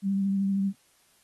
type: tone with vibrato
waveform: sine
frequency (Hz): 196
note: G3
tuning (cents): 0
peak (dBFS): -23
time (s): 0.02-0.73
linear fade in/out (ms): 50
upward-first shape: sine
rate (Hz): 13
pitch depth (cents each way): 20
effects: white hiss -64 dBFS RMS until 1.23 s + AAC 32 kbps